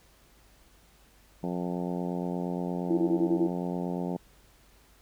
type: harmonic tone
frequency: 88.6 Hz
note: F2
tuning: 25 cents sharp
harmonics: 2 / 3 / 4 / 5 / 6 / 7 / 8 / 9 / 10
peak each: -32 / -36 / -38 / -40 / -42 / -43 / -44 / -45 / -46 dBFS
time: 1.43-4.17 s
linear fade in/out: 5 ms
type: tone bursts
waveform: sine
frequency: 334.5 Hz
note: E4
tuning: 25 cents sharp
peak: -22 dBFS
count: 6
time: 2.9-3.473 s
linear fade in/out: 10 ms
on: 78 ms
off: 21 ms
effects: added 50 Hz sine -61 dBFS peak until 5.01 s + pink hiss -61 dBFS RMS until 5.01 s